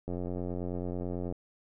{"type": "click train", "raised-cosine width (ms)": 2, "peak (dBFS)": -23, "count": 112, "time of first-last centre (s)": [0.08, 1.324], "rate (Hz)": 89.2, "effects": []}